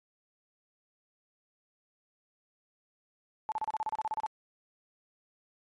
sine tone bursts, 870 Hz, A5, 20 cents flat, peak -29 dBFS, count 13, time 3.49-4.263 s, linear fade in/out 0 ms, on 29 ms, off 33 ms, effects MP3 48 kbps

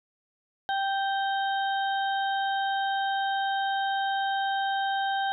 harmonic tone with a mistuned harmonic, 784 Hz, G5, in tune, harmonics 1 / 2 / 4 / 5, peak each -26 / -32 / -38 / -40 dBFS, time 0.69-5.32 s, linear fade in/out 0 ms, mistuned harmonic 5, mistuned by -79 cents, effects none

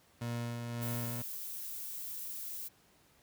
30% pulse tone with tremolo, 118.5 Hz, A#2, 29 cents sharp, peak -32 dBFS, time 0.21-1.22 s, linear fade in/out 5 ms, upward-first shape sine, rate 1.8 Hz, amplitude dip 35%
violet noise, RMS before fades -42 dBFS, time 0.81-2.69 s, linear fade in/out 20 ms
effects pink hiss -66 dBFS RMS until 3.22 s + high-pass 60 Hz 12 dB/octave

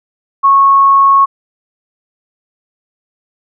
sine tone, 1100 Hz, C#6, 14 cents flat, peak -4 dBFS, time 0.43-1.26 s, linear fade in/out 20 ms, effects none

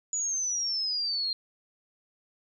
sine exponential sweep, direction down, 6920 to 4176 Hz, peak -27 dBFS, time 0.13-1.33 s, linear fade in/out 2 ms, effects none

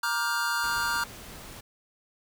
square chord, G minor seventh, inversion first, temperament just, 940.8 / 1176 / 1411.2 / 1568 Hz, Bb5 / D6 / F6 / G6, +16 / +2 / +18 / 0 cents, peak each -33 / -34 / -30 / -34 dBFS, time 0.03-1.04 s, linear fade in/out 5 ms
pink noise, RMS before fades -44 dBFS, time 0.63-1.61 s, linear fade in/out 10 ms
effects none

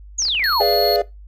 sine exponential sweep, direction down, 6990 to 740 Hz, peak -17 dBFS, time 0.18-0.63 s, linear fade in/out 10 ms
clicks, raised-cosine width 0.3 ms, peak -22 dBFS, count 11, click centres 0.222 / 0.253 / 0.284 / 0.35 / 0.395 / 0.425 / 0.46 / 0.494 / 0.527 / 0.617 / 0.729 s
square tone, 4324 Hz, C#8, 44 cents flat, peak -20 dBFS, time 0.44-0.96 s, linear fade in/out 0 ms
triangle chord, G# diminished seventh, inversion none, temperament equal with one note detuned, 415.3 / 493.9 / 587.3 / 690.4 Hz, G#4 / B4 / D5 / F5, 0 / 0 / 0 / -20 cents, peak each -18 / -21 / -18 / -18 dBFS, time 0.6-1.02 s, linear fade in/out 5 ms
effects noise-tail reverb RT60 0.2 s tail -19 dB re dry + added 50 Hz sine -37 dBFS peak until 1.27 s

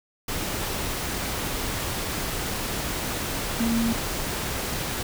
sine tone in noise, 230 Hz, A#3, 23 cents flat, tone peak -21 dBFS, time 3.6-3.93 s, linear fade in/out 5 ms, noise pink, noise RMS -29 dBFS, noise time 0.28-5.03 s, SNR +5 dB, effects none

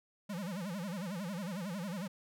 square tone with vibrato, 186.7 Hz, F#3, 16 cents sharp, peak -38 dBFS, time 0.29-2.08 s, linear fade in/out 10 ms, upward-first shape sine, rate 11 Hz, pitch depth 210 cents each way, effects none

